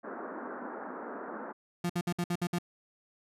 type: band-pass noise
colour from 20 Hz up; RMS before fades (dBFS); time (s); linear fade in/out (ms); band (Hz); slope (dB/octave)
pink; -41; 0.03-1.53; 20; 220 to 1600; 48
type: tone bursts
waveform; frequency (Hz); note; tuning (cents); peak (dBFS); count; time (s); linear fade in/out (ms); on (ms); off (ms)
35% pulse; 174.61; F3; 0; -27; 7; 1.84-2.586; 5; 56; 59
effects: resampled to 32000 Hz